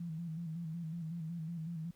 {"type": "tone with vibrato", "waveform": "sine", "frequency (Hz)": 164.81, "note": "E3", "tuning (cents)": 0, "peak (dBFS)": -38, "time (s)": [0, 1.91], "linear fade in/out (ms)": 5, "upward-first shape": "square", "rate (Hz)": 5.4, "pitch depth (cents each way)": 64, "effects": ["pink hiss -70 dBFS RMS until 1.95 s"]}